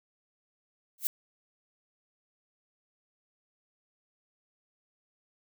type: noise with exponential growth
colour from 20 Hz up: violet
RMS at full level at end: -23 dBFS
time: 0.98-1.07 s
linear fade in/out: 1 ms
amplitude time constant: 18 ms
effects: none